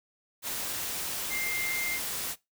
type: tone in noise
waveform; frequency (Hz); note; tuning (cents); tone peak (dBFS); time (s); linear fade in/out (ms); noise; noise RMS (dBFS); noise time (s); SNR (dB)
sine; 2100; C7; +6; -31; 1.29-2; 50; white; -34; 0.42-2.36; 0
effects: noise-tail reverb RT60 0.2 s tail -20 dB re dry